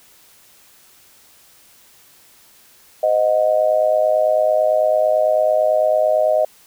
sine tone with amplitude modulation, 622.3 Hz, D#5, in tune, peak -9 dBFS, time 3.03-6.45 s, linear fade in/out 5 ms, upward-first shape sine, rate 109 Hz, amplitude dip 85%, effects white hiss -50 dBFS RMS until 6.66 s

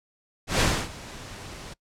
pink noise with ADSR envelope, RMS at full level -20 dBFS, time 0.47-1.74 s, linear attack 130 ms, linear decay 280 ms, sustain -20 dB, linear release 12 ms, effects noise-tail reverb RT60 0.1 s tail -23 dB re dry + low-pass 8000 Hz 12 dB/octave

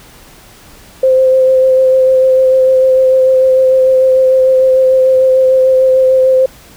sine tone with vibrato, 521 Hz, C5, 7 cents flat, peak -5 dBFS, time 1.03-6.46 s, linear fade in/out 5 ms, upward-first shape sine, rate 6.7 Hz, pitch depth 14 cents each way, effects pink hiss -39 dBFS RMS until 6.76 s

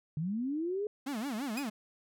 sine linear sweep, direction up, 144.7 to 427.9 Hz, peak -31 dBFS, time 0.17-0.87 s, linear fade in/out 2 ms
45% pulse tone with vibrato, 246.9 Hz, B3, in tune, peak -34 dBFS, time 1.06-1.7 s, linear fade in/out 10 ms, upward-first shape sine, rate 5.9 Hz, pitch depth 280 cents each way
sawtooth tone with exponential decay, 2495 Hz, D#7, 4 cents sharp, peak -30 dBFS, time 1.57-1.7 s, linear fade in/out 5 ms, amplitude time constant 27 ms
effects none

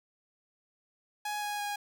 sawtooth tone with pitch steps, 835 / 828.3 / 821.6 Hz, G#5 / G#5 / G#5, +9 / -5 / -19 cents, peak -29 dBFS, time 1.25-1.76 s, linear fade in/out 5 ms, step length 170 ms, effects none

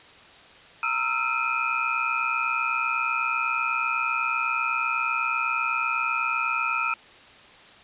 sine tone cluster, 922 / 1300 / 1360 / 2424 / 2552 Hz, A#5 / E6 / F6 / D#7 / D#7, -19 / -24 / -46 / -46 / +43 cents, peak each -34 / -29 / -28 / -29 / -30 dBFS, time 0.83-6.94 s, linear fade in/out 2 ms, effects white hiss -49 dBFS RMS until 7.83 s + resampled to 8000 Hz

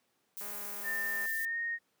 violet noise, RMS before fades -41 dBFS, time 0.37-1.45 s, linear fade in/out 0 ms
click train, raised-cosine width 0.5 ms, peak -35 dBFS, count 174, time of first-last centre 0.41-1.258 s, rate 204 Hz
sine tone with pitch glide, 1800 to 1856 Hz, A6 to A#6, +39 to -8 cents, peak -32 dBFS, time 0.83-1.79 s, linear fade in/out 50 ms, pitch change +53 cents, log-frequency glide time 1.37-1.58 s
effects pink hiss -75 dBFS RMS until 2 s + high-pass 200 Hz 12 dB/octave

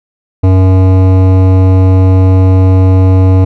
sine tone with hard clipping, 93.7 Hz, F#2, 22 cents sharp, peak -5 dBFS, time 0.43-3.45 s, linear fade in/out 10 ms, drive 15 dB, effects none

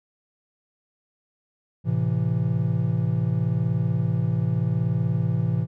triangle chord, A minor, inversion none, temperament equal with one note detuned, 110 / 130.81 / 166.44 Hz, A2 / C3 / E3, 0 / 0 / +17 cents, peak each -23 dBFS, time 1.84-5.67 s, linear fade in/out 50 ms, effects none

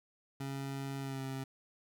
25% pulse tone with pitch glide, 137 to 133.79 Hz, C#3 to C3, -20 to +39 cents, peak -34 dBFS, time 0.4-1.44 s, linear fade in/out 5 ms, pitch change -41 cents, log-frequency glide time 1-1.22 s, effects none

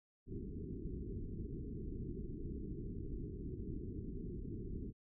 pink low-pass noise, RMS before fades -44 dBFS, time 0.26-4.93 s, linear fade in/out 50 ms, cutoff 420 Hz, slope 96 dB/octave, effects none

